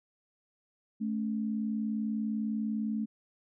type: tone pair together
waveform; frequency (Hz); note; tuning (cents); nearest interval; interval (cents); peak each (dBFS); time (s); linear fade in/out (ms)
sine; 217.2 / 277.2; A3 / C#4; -22 / 0; major third; 422; -30 / -38; 1-3.06; 20
effects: none